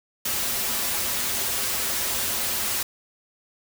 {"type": "noise with comb filter", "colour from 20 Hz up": "white", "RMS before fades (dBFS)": -26, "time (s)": [0.25, 2.83], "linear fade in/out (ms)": 5, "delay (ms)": 6.6, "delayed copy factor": -0.6, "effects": []}